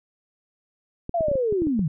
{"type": "clicks", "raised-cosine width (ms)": 3, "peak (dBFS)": -18, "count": 9, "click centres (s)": [1.094, 1.208, 1.284, 1.315, 1.355, 1.525, 1.62, 1.67, 1.793]}
{"type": "linear sweep", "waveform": "sine", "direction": "down", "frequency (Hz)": [704, 139.6], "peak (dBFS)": -20, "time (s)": [1.14, 1.88], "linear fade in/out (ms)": 5}
{"effects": []}